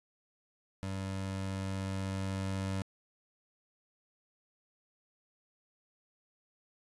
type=tone with level ramp; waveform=25% pulse; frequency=96.2 Hz; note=G2; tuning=32 cents flat; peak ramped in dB=-32 to -29 dBFS; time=0.83-2.82 s; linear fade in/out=0 ms; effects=resampled to 24000 Hz